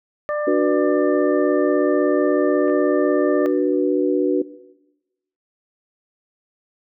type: harmonic tone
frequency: 595 Hz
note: D5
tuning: 22 cents sharp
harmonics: 1 / 2 / 3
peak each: -21 / -27 / -31 dBFS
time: 0.29-3.46 s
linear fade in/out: 0 ms
type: chord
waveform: sine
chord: B minor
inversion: first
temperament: equal with one note detuned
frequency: 293.7 / 370 / 489.3 Hz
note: D4 / F#4 / B4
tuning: 0 / 0 / -16 cents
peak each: -19 / -18 / -22 dBFS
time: 0.47-4.42 s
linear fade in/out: 5 ms
type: clicks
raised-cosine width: 0.5 ms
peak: -27 dBFS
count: 2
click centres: 2.681 / 2.698 s
effects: noise-tail reverb RT60 1.0 s tail -17 dB re dry